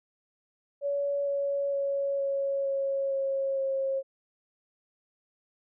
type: tone with pitch steps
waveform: sine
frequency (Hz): 566 / 561.4 / 556.9 / 552.4 / 548 / 543.6 / 539.2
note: C#5 / C#5 / C#5 / C#5 / C#5 / C#5 / C#5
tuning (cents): +36 / +22 / +8 / -6 / -20 / -34 / -48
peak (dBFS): -26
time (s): 0.81-4.03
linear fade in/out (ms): 50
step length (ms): 460
effects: none